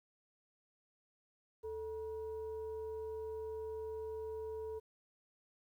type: tone with frequency modulation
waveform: sine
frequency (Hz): 440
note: A4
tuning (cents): 0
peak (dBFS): -40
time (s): 1.63-4.8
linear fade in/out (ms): 20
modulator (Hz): 517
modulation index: 0.39
effects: 12-bit